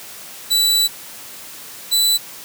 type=tone pair in turn; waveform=sawtooth; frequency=3955 / 3978 Hz; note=B7 / B7; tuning=+2 / +12 cents; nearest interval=unison; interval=10 cents; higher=second; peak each=-10 dBFS; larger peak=neither; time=0.5-0.88 / 1.91-2.18 s; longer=first; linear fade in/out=20 ms; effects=white hiss -36 dBFS RMS until 2.44 s + high-pass 100 Hz 12 dB/octave